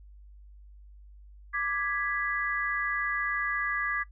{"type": "chord", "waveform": "sine", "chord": "G# diminished", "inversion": "second", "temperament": "equal with one note detuned", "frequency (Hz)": [1178.7, 1661.2, 1975.5], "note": ["D6", "G#6", "B6"], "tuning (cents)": [6, 0, 0], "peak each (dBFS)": [-33, -30, -33], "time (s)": [1.53, 4.04], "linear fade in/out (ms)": 20, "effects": ["noise-tail reverb RT60 0.1 s tail -18 dB re dry", "added 50 Hz sine -48 dBFS peak until 4.11 s"]}